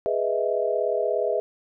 sine chord, E major seventh, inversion first, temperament equal with one note detuned, 415.3 / 492.5 / 622.3 / 659.3 Hz, G#4 / B4 / D#5 / E5, 0 / -5 / 0 / 0 cents, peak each -27 dBFS, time 0.06-1.4 s, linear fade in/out 0 ms, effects none

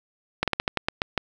slowing click train, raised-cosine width 0.3 ms, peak -6 dBFS, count 9, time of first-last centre 0.43-1.177 s, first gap 47 ms, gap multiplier 1.19, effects 8-bit

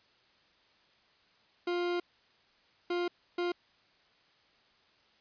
40% pulse tone bursts at uneven times, 351.3 Hz, F4, 10 cents sharp, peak -29 dBFS, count 3, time 1.67-2 / 2.9-3.08 / 3.38-3.52 s, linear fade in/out 5 ms, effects white hiss -66 dBFS RMS until 5.2 s + resampled to 11025 Hz

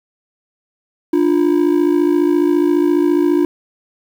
triangle ring-modulated tone, 323 Hz, E4, 35 cents flat, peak -6 dBFS, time 1.13-3.45 s, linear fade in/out 2 ms, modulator 27.3 Hz, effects 7-bit

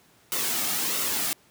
white noise with flanger, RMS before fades -27 dBFS, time 0.32-1.33 s, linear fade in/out 0 ms, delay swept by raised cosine 1.2 to 2.05 ms, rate 1.5 Hz, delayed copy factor -0.5, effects pink hiss -59 dBFS RMS until 1.5 s + high-pass 100 Hz 12 dB/octave

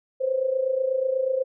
sine tone with amplitude modulation, 523.3 Hz, C5, in tune, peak -18 dBFS, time 0.2-1.44 s, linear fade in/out 20 ms, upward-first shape sine, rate 28.2 Hz, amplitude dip 70%, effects none

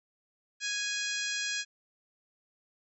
harmonic tone, 829 Hz, G#5, 3 cents flat, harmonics 2 / 3 / 4 / 5 / 6 / 7 / 8 / 9, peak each -36 / -38 / -39 / -40 / -41 / -41 / -42 / -43 dBFS, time 0.6-1.65 s, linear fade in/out 50 ms, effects none

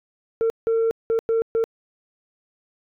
sine tone bursts at uneven times, 453.8 Hz, A#4, 47 cents flat, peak -15 dBFS, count 5, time 0.41-0.5 / 0.67-0.91 / 1.1-1.19 / 1.29-1.42 / 1.55-1.64 s, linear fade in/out 0 ms, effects tanh soft clip ceiling -16 dBFS

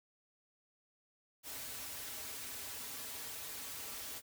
white noise with comb filter, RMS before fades -45 dBFS, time 1.43-4.22 s, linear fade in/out 50 ms, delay 5.6 ms, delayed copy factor -0.95, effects none

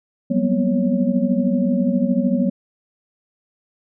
sine tone cluster, 182.3 / 196.1 / 241.3 / 254 / 554 Hz, F#3 / G3 / B3 / B3 / C#5, -25 / +1 / -40 / +49 / -1 cents, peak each -24 / -21 / -19 / -24 / -26 dBFS, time 0.3-2.5 s, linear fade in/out 10 ms, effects none

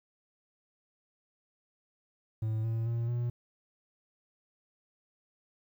triangle tone with pitch steps, 110 / 113.29 / 116.68 / 120.16 Hz, A2 / A#2 / A#2 / B2, 0 / -49 / +2 / -47 cents, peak -27 dBFS, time 2.42-3.3 s, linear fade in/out 5 ms, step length 220 ms, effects 11-bit

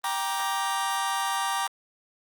sawtooth chord, G minor, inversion none, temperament just, 784 / 940.8 / 1176 Hz, G5 / Bb5 / D6, 0 / +16 / +2 cents, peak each -26 dBFS, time 0.04-1.67 s, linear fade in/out 2 ms, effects Opus 24 kbps

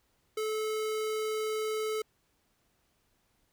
square tone, 433.6 Hz, A4, 25 cents flat, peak -31 dBFS, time 0.37-2.02 s, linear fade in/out 5 ms, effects pink hiss -73 dBFS RMS until 3.52 s

